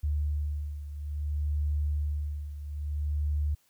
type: beating tone pair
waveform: sine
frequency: 73.8 / 74.39 Hz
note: D2 / D2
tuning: +9 / +23 cents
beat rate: 0.59 Hz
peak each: -29 / -34 dBFS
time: 0.03-3.55 s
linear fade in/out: 10 ms
effects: white hiss -68 dBFS RMS until 3.69 s